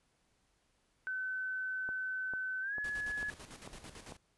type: tone with pitch glide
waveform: sine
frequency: 1520 to 1696.3 Hz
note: F#6 to G#6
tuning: +46 to +36 cents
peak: -35 dBFS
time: 1.07-3.3 s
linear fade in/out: 0 ms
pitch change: +190 cents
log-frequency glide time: 2.61-2.76 s
type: click train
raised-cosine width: 1 ms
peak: -32 dBFS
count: 6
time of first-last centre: 1.89-4.122 s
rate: 2.24 Hz
type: noise with tremolo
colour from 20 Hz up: pink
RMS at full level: -49 dBFS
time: 2.84-4.17 s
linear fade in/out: 5 ms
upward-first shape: square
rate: 9 Hz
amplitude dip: 60%
effects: pink hiss -75 dBFS RMS until 4.37 s + resampled to 24000 Hz